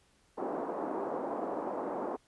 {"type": "band-pass noise", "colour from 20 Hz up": "pink", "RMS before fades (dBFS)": -36, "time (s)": [0.37, 2.17], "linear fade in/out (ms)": 20, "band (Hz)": [280, 980], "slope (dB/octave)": 24, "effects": ["pink hiss -68 dBFS RMS until 2.27 s", "resampled to 24000 Hz"]}